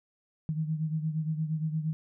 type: beating tone pair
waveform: sine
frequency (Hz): 155.56 / 164.16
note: D#3 / E3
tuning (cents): 0 / -7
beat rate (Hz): 8.6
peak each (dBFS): -29 / -35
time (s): 0.49-1.93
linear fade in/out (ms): 0
effects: none